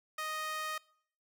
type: tone with high-pass filter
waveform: sawtooth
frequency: 622.3 Hz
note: D#5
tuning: in tune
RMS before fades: -38 dBFS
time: 0.18-0.78 s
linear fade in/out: 5 ms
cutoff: 1300 Hz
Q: 1.8
effects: noise-tail reverb RT60 0.6 s tail -23 dB re dry